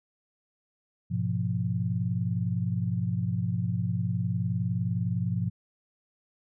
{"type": "chord", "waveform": "sine", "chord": "F diminished", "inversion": "first", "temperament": "equal", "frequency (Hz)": [103.83, 123.47, 174.61], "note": ["Ab2", "Cb3", "F3"], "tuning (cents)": [0, 0, 0], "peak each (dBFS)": -30, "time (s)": [1.1, 5.5], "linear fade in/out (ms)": 20, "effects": []}